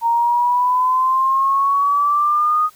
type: exponential sweep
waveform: sine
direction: up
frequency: 923 to 1244.5 Hz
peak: -13 dBFS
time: 0.01-2.7 s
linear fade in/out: 50 ms
effects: white hiss -50 dBFS RMS until 2.75 s